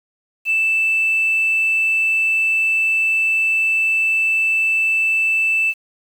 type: tone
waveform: sine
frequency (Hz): 2644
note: E7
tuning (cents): +5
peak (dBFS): -13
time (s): 0.45-5.74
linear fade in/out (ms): 50
effects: tanh soft clip ceiling -11 dBFS + 7-bit